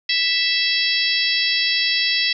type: harmonic tone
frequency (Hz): 659.3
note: E5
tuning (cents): 0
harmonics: 3 / 4 / 5 / 6 / 7 / 8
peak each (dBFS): -24 / -24 / -24 / -24 / -24 / -24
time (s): 0.09-2.33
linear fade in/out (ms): 5
effects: none